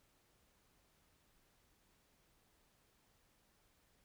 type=silence; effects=pink hiss -74 dBFS RMS until 4.04 s